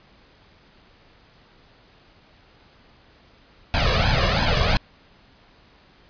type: noise with flanger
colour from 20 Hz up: pink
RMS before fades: -19 dBFS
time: 3.74-4.77 s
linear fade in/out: 0 ms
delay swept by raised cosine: 1.2 to 1.8 ms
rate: 2.9 Hz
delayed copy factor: +0.85
effects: pink hiss -54 dBFS RMS until 6.09 s + resampled to 11025 Hz